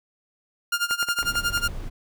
sawtooth tone with tremolo, 1406 Hz, F6, 11 cents sharp, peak -16 dBFS, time 0.72-1.68 s, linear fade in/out 5 ms, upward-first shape sine, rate 11 Hz, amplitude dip 90%
clicks, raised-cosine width 0.5 ms, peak -19 dBFS, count 7, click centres 0.91 / 1.028 / 1.087 / 1.188 / 1.229 / 1.355 / 1.576 s
brown noise, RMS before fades -33 dBFS, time 1.21-1.9 s, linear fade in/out 20 ms
effects none

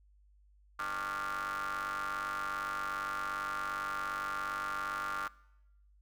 35% pulse ring-modulated tone, 97.4 Hz, G2, 11 cents flat, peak -30 dBFS, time 0.79-5.28 s, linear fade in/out 5 ms, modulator 1290 Hz, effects noise-tail reverb RT60 0.9 s tail -22 dB re dry + added 50 Hz sine -61 dBFS peak until 6.01 s

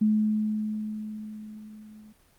sine tone with level ramp, 214.2 Hz, A3, 46 cents flat, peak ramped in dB -18 to -47 dBFS, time 0.01-2.13 s, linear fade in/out 10 ms, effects pink hiss -62 dBFS RMS until 2.38 s + Opus 24 kbps

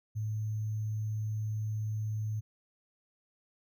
sine tone with sample-and-hold, 107.9 Hz, A2, 33 cents flat, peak -31 dBFS, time 0.15-2.41 s, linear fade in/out 20 ms, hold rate 6300 Hz, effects none

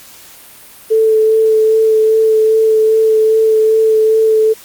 sine tone with vibrato, 439.4 Hz, A4, 2 cents flat, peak -7 dBFS, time 0.9-4.54 s, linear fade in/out 20 ms, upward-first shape sine, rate 2.5 Hz, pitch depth 13 cents each way, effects white hiss -38 dBFS RMS until 4.64 s + Opus 48 kbps

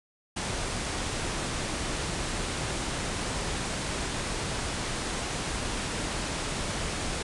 pink low-pass noise, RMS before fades -32 dBFS, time 0.36-7.23 s, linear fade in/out 10 ms, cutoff 10000 Hz, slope 96 dB/octave, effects none

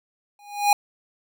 square tone with exponential growth, 820 Hz, G#5, 22 cents flat, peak -12 dBFS, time 0.39-0.73 s, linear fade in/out 2 ms, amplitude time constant 73 ms, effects none

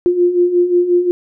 sine beating tone pair, 349.2 / 354.8 Hz, F4 / F4, 0 / +27 cents, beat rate 5.6 Hz, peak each -17 / -11 dBFS, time 0.06-1.11 s, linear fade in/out 0 ms, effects none

